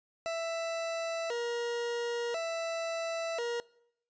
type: tone with vibrato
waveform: 40% pulse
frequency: 560 Hz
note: C#5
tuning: 18 cents sharp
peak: -31 dBFS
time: 0.26-3.6 s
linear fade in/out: 0 ms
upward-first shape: square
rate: 0.48 Hz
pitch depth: 290 cents each way
effects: noise-tail reverb RT60 0.7 s tail -22 dB re dry + resampled to 16000 Hz